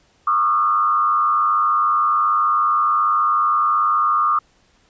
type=tone with frequency modulation; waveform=sine; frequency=1214 Hz; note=D#6; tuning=43 cents flat; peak=-14 dBFS; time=0.27-4.39 s; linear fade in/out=5 ms; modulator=98.7 Hz; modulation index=0.92; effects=pink hiss -58 dBFS RMS until 4.89 s + resampled to 16000 Hz